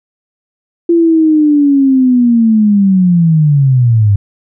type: linear sweep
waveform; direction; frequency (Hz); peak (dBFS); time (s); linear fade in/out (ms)
sine; down; 342.5 to 98; -5; 0.89-4.16; 5
effects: none